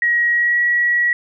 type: tone with pitch glide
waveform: sine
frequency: 1900 to 1923.2 Hz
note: A#6 to B6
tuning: +33 to -46 cents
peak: -13 dBFS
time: 0.02-1.13 s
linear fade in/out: 2 ms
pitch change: +21 cents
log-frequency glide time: 0.32-0.6 s
effects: none